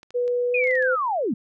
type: clicks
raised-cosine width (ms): 0.2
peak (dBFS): -28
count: 8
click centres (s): 0.031 / 0.106 / 0.279 / 0.64 / 0.673 / 0.711 / 0.754 / 0.825
type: tone with pitch glide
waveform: sine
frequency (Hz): 488.9 to 512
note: B4 to C5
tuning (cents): -18 to -38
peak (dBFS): -20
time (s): 0.14-0.96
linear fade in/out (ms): 20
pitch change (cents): +80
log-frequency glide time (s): 0.5-0.72
type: linear sweep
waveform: sine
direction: down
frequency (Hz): 2526 to 185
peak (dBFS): -21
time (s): 0.54-1.34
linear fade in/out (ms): 5
effects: none